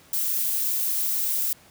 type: noise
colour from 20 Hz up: violet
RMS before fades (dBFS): -25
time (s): 0.13-1.53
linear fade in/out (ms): 2
effects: pink hiss -53 dBFS RMS until 1.7 s + high-pass 80 Hz 12 dB/octave